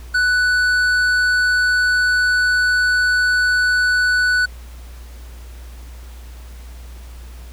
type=tone with tanh clipping; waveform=sine; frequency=1486 Hz; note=F#6; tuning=7 cents sharp; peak=-15 dBFS; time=0.14-4.46 s; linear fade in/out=10 ms; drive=10 dB; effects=added 60 Hz sine -33 dBFS peak until 7.52 s + pink hiss -46 dBFS RMS until 7.52 s